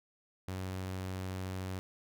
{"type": "tone", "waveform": "sawtooth", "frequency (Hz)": 93.6, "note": "F#2", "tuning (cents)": 20, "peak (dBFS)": -33, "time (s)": [0.48, 1.79], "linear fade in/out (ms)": 0, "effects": []}